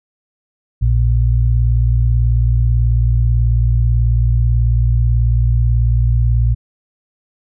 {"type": "tone pair together", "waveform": "sine", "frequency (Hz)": [58.24, 116.54], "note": ["A#1", "A#2"], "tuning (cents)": [-1, 0], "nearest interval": "octave", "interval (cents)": 1201, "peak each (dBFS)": [-12, -14], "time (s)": [0.81, 6.55], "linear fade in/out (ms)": 20, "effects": []}